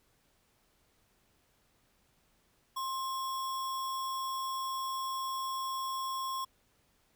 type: tone with sample-and-hold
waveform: sine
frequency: 1058 Hz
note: C6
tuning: 19 cents sharp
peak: -33 dBFS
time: 2.76-6.45 s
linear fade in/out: 10 ms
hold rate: 4410 Hz
effects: pink hiss -71 dBFS RMS until 7.15 s